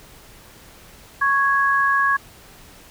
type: tone pair together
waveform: sine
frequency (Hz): 1106.9 / 1661.2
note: C#6 / G#6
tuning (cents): -3 / 0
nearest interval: perfect fifth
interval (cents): 703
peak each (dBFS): -18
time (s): 1.21-2.17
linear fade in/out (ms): 10
effects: pink hiss -46 dBFS RMS until 2.9 s